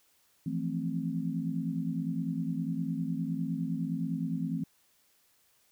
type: chord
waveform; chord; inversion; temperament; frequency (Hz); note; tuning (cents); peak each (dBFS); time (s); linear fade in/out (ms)
sine; F major seventh; third; equal; 164.81 / 174.61 / 220 / 261.6; E3 / F3 / A3 / C4; 0 / 0 / 0 / 0; -34 / -37 / -37 / -35; 0.46-4.64; 5
effects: white hiss -68 dBFS RMS until 5.71 s